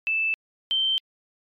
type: tone pair in turn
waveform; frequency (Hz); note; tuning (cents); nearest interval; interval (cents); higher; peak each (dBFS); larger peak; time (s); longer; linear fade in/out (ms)
sine; 2637 / 3118; E7 / G7; 0 / -10; minor third; 290; second; -21 / -20; second; 0.07-0.34 / 0.71-0.98; neither; 0
effects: MP3 96 kbps